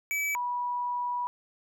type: tone pair in turn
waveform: square / sine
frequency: 2296 / 975.7 Hz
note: D7 / B5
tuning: -40 / -21 cents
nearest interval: octave + minor third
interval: 1481 cents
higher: first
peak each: -28 dBFS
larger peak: neither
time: 0.11-0.35 / 0.35-1.27 s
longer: second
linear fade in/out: 0 ms
effects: none